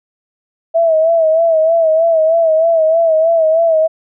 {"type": "tone with vibrato", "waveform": "sine", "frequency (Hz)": 650, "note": "E5", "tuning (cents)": -24, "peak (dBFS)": -8, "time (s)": [0.74, 3.88], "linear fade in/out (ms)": 20, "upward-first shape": "sine", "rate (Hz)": 3.2, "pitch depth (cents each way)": 57, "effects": []}